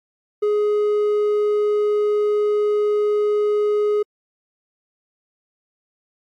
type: tone with hard clipping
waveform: sine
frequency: 417.9 Hz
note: G#4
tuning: 11 cents sharp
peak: -17 dBFS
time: 0.42-4.03 s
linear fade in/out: 10 ms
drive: 3 dB
effects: AAC 64 kbps